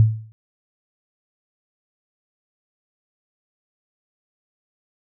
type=tone with exponential decay; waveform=sine; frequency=110 Hz; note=A2; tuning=in tune; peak=-7 dBFS; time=0-0.32 s; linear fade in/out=0 ms; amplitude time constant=69 ms; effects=none